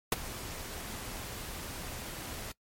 pink noise with ADSR envelope, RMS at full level -24 dBFS, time 0.12-2.52 s, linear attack 3 ms, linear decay 21 ms, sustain -17 dB, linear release 6 ms, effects noise-tail reverb RT60 0.1 s tail -21 dB re dry + MP3 64 kbps

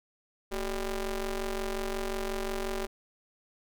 sawtooth ring-modulated tone, 201.8 Hz, G#3, 49 cents flat, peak -24 dBFS, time 0.51-2.87 s, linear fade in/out 20 ms, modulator 179 Hz, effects none

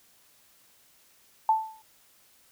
sine tone with exponential decay, 880 Hz, A5, in tune, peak -16 dBFS, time 1.49-1.82 s, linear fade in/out 2 ms, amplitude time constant 71 ms, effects white hiss -61 dBFS RMS until 2.51 s

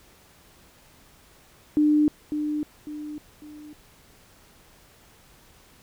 sine tone with echo, 300 Hz, D4, 37 cents sharp, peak -16 dBFS, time 1.77-2.08 s, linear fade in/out 0 ms, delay 550 ms, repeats 3, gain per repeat -8 dB, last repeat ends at 3.73 s, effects pink hiss -55 dBFS RMS until 5.82 s

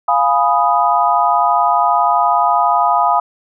sine chord, F half-diminished seventh, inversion none, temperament equal, 698.5 / 830.6 / 987.8 / 1244.5 Hz, F5 / Ab5 / Cb6 / Eb6, 0 / 0 / 0 / 0 cents, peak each -16 dBFS, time 0.08-3.2 s, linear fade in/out 5 ms, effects none

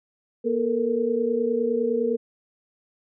sine tone cluster, 237.4 / 441.9 / 471.7 Hz, A#3 / A4 / A#4, +32 / +7 / +20 cents, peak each -27 / -25 / -24 dBFS, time 0.44-2.17 s, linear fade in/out 20 ms, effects none

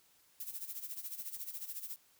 violet noise with tremolo, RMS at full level -41 dBFS, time 0.4-1.96 s, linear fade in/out 0 ms, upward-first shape sine, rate 14 Hz, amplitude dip 75%, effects white hiss -68 dBFS RMS until 2.19 s

